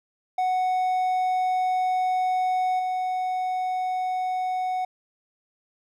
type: tone with level steps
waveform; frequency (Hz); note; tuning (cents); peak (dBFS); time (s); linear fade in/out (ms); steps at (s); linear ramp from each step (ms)
triangle; 740; F#5; 0; -19 / -22; 0.38-4.85; 5; 2.79; 5
effects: none